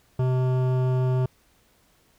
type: tone with hard clipping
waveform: sine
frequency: 128.1 Hz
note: C3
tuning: 36 cents flat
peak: -22 dBFS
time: 0.19-1.26 s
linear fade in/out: 5 ms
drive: 14 dB
effects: pink hiss -62 dBFS RMS until 2.18 s